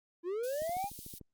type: linear sweep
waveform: triangle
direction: up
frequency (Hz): 330.3 to 831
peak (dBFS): -31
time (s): 0.23-0.9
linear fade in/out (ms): 50
type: high-pass noise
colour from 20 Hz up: white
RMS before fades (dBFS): -48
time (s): 0.43-1.19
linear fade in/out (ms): 10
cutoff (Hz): 3600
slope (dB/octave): 24
type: click train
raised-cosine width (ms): 3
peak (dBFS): -36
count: 9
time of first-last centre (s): 0.62-1.213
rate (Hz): 13.5
effects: Opus 48 kbps